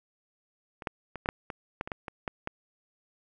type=clicks; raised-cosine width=0.5 ms; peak=-26 / -14 / -23 / -17 / -10 / -21 / -16 / -22 / -18 / -22 / -16 / -17 dBFS; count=12; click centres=0.822 / 0.872 / 1.157 / 1.259 / 1.289 / 1.502 / 1.811 / 1.875 / 1.918 / 2.082 / 2.278 / 2.474 s; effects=none